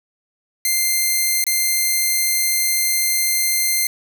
5% pulse tone with dropouts, 2092 Hz, C7, 1 cent flat, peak -6 dBFS, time 0.65-3.87 s, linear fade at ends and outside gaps 2 ms, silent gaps 1.441-1.466 s, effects none

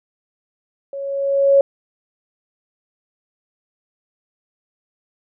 sine tone with level ramp, 554 Hz, C#5, 1 cent flat, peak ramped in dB -26 to -7 dBFS, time 0.93-1.61 s, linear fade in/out 2 ms, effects none

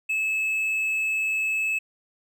triangle tone, 2599 Hz, E7, 25 cents flat, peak -21 dBFS, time 0.09-1.79 s, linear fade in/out 10 ms, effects none

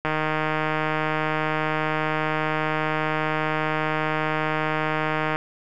click train, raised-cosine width 0.5 ms, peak -9 dBFS, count 824, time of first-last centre 0.05-5.36 s, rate 155 Hz, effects none

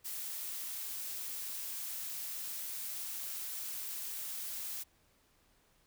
blue noise, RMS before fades -41 dBFS, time 0.04-4.84 s, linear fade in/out 20 ms, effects pink hiss -70 dBFS RMS until 5.86 s

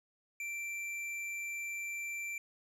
sine tone with hard clipping, 2349 Hz, D7, in tune, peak -39 dBFS, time 0.4-2.38 s, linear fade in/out 2 ms, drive 9 dB, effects none

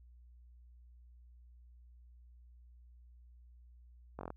slowing click train, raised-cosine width 1 ms, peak -28 dBFS, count 6, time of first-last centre 4.19-4.304 s, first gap 21 ms, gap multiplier 1.04, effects added 60 Hz sine -56 dBFS peak until 4.36 s

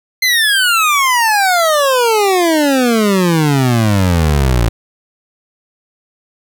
25% pulse exponential sweep, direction down, 2090 to 55 Hz, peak -6 dBFS, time 0.22-4.69 s, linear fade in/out 5 ms, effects 8-bit

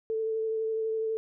sine tone with vibrato, 442.8 Hz, A4, 11 cents sharp, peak -27 dBFS, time 0.1-1.17 s, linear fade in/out 0 ms, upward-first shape triangle, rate 12 Hz, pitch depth 17 cents each way, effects none

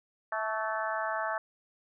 harmonic tone with a mistuned harmonic, 218.2 Hz, A3, 14 cents flat, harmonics 3 / 4 / 5 / 6 / 7 / 8, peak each -35 / -36 / -37 / -38 / -38 / -39 dBFS, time 0.32-1.38 s, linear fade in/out 2 ms, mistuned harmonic 5, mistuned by +40 cents, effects none

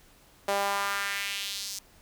sawtooth tone with high-pass filter sweep, 199.6 Hz, G3, 32 cents sharp, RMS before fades -31 dBFS, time 0.48-1.79 s, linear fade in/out 5 ms, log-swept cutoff 590 to 5900 Hz, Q 2, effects pink hiss -58 dBFS RMS until 2.01 s

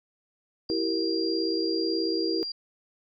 sine tone, 4767 Hz, D8, 25 cents sharp, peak -31 dBFS, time 0.69-2.52 s, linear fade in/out 5 ms
sine chord, E diminished, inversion none, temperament equal with one note detuned, 329.6 / 387.9 / 466.2 Hz, E4 / G4 / Bb4, 0 / -18 / 0 cents, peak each -28 / -30 / -32 dBFS, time 0.7-2.43 s, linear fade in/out 0 ms
effects none

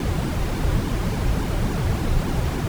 brown noise with flanger, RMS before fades -22 dBFS, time 0-2.68 s, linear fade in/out 2 ms, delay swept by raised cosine 1.5 to 4.6 ms, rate 3.5 Hz, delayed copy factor -0.7, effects none

